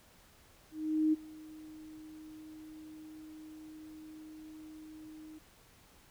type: tone with ADSR envelope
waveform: sine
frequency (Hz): 311.1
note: D#4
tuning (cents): 0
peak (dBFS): -24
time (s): 0.71-5.39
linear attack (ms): 420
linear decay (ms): 22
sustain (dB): -23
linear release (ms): 13
effects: pink hiss -62 dBFS RMS until 6.1 s